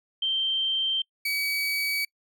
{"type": "tone pair in turn", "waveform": ["sine", "30% pulse"], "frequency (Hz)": [3136, 2273], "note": ["G7", "C#7"], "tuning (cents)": [0, 43], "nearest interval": "tritone", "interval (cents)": 557, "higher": "first", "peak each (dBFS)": -23, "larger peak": "neither", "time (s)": [[0.22, 1.02], [1.25, 2.05]], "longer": "neither", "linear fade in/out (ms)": 5, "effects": ["noise-tail reverb RT60 0.1 s tail -26 dB re dry"]}